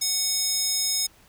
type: tone with high-pass filter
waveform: square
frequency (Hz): 740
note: F#5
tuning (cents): 0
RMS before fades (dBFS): -25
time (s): 0.01-1.07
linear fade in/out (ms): 10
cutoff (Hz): 5600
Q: 2.6
effects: pink hiss -56 dBFS RMS until 1.28 s